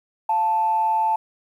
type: tone pair together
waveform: sine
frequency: 698.5 / 880.1 Hz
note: F5 / A5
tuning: 0 / 0 cents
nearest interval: major third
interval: 400 cents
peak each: -28 / -17 dBFS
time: 0.29-1.16 s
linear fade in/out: 5 ms
effects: tanh soft clip ceiling -11 dBFS + 9-bit